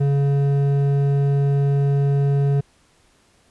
sine tone with hard clipping, 140.5 Hz, C#3, 24 cents sharp, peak -17 dBFS, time 0-2.61 s, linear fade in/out 10 ms, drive 8 dB, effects pink hiss -58 dBFS RMS until 3.5 s + resampled to 24000 Hz

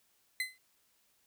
35% pulse tone with exponential decay, 2038 Hz, C7, 46 cents flat, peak -27 dBFS, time 0.4-0.58 s, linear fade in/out 2 ms, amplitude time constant 39 ms, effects white hiss -72 dBFS RMS until 1.26 s

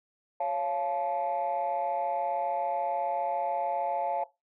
sine chord, Db augmented, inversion none, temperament just, 554.4 / 693 / 866.2 Hz, Db5 / F5 / A5, 0 / -14 / -27 cents, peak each -32 / -30 / -30 dBFS, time 0.4-4.24 s, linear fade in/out 5 ms, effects noise-tail reverb RT60 0.2 s tail -17 dB re dry + tanh soft clip ceiling -22 dBFS

